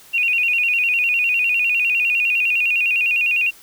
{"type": "tone with vibrato", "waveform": "sine", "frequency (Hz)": 2608, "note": "E7", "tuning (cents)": -19, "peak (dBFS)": -15, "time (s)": [0.13, 3.51], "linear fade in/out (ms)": 20, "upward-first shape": "square", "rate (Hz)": 9.9, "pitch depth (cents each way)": 91, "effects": ["white hiss -46 dBFS RMS until 3.62 s"]}